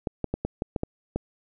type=clicks; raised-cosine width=2 ms; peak=-13 dBFS; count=8; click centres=0.072 / 0.243 / 0.34 / 0.45 / 0.621 / 0.762 / 0.834 / 1.16 s; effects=none